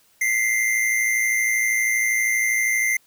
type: tone pair together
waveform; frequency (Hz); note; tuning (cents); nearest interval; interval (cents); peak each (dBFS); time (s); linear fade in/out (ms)
square; 1980.4 / 2093; B6 / C7; +4 / 0; minor second; 96; -27 / -20; 0.21-2.97; 5
effects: white hiss -59 dBFS RMS until 3.06 s